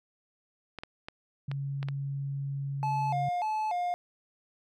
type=clicks; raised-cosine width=0.3 ms; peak=-23 dBFS; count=6; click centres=0.787 / 0.835 / 1.085 / 1.515 / 1.829 / 1.886 s
type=tone; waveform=sine; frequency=139 Hz; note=C#3; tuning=5 cents sharp; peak=-31 dBFS; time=1.48-3.29 s; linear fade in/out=5 ms
type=tone with vibrato; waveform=triangle; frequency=783 Hz; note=G5; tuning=2 cents flat; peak=-26 dBFS; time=2.83-3.94 s; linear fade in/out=0 ms; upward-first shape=square; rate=1.7 Hz; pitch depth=170 cents each way
effects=none